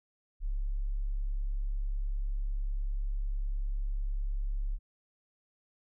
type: tone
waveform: sine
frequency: 34.65 Hz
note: C#1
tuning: in tune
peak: -29 dBFS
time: 0.4-4.79 s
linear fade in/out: 50 ms
effects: none